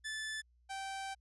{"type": "tone pair in turn", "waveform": "sawtooth", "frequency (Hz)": [1746, 777.8], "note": ["A6", "G5"], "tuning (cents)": [-14, -14], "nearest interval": "octave + major second", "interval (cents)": 1400, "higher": "first", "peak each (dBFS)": [-35, -36], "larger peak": "first", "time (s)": [[0.04, 0.42], [0.69, 1.15]], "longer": "second", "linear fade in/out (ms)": 20, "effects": ["added 60 Hz sine -66 dBFS peak until 1.2 s", "resampled to 24000 Hz"]}